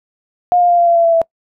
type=tone with pitch steps; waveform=sine; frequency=712 / 704.6 / 697.3 / 690.1 / 683 / 675.9 / 668.9 / 662 Hz; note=F5 / F5 / F5 / F5 / F5 / E5 / E5 / E5; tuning=+33 / +15 / -3 / -21 / -39 / +43 / +25 / +7 cents; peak=-8 dBFS; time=0.52-1.216 s; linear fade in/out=0 ms; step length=87 ms; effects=noise-tail reverb RT60 0.1 s tail -25 dB re dry